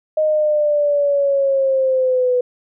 sine linear sweep, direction down, 622.3 to 493.9 Hz, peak -13 dBFS, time 0.17-2.41 s, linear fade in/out 5 ms, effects none

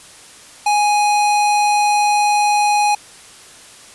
square tone, 830.6 Hz, G#5, in tune, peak -13 dBFS, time 0.66-2.95 s, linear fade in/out 5 ms, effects white hiss -41 dBFS RMS until 3.94 s + resampled to 24000 Hz

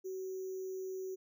sine tone with sample-and-hold, 376.4 Hz, F#4, 30 cents sharp, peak -38 dBFS, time 0.04-1.16 s, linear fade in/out 20 ms, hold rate 6300 Hz, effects none

